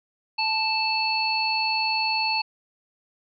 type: harmonic tone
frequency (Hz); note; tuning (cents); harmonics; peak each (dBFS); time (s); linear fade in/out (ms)
880; A5; 0; 1 / 3 / 5; -26 / -26 / -26; 0.38-2.42; 10
effects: none